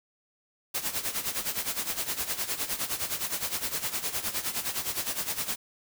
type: noise with tremolo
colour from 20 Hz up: white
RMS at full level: -29 dBFS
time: 0.74-5.56 s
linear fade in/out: 10 ms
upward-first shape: sine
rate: 9.7 Hz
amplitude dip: 75%
effects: none